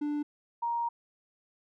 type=tone pair in turn; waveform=triangle / sine; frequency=294.7 / 938.6 Hz; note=D4 / A#5; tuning=+6 / +12 cents; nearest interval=octave + minor sixth; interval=2006 cents; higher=second; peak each=-27 / -28 dBFS; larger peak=first; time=0.01-0.23 / 0.62-0.89 s; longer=second; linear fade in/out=10 ms; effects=none